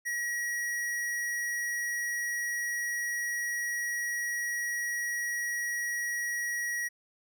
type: tone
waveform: square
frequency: 1910 Hz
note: A#6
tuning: 42 cents sharp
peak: -31 dBFS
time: 0.05-6.89 s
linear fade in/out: 20 ms
effects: none